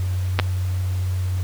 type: clicks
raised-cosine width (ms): 0.3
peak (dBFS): -3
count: 2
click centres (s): 0.39 / 0.398
effects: added 92 Hz sine -20 dBFS peak until 1.43 s + pink hiss -41 dBFS RMS until 1.43 s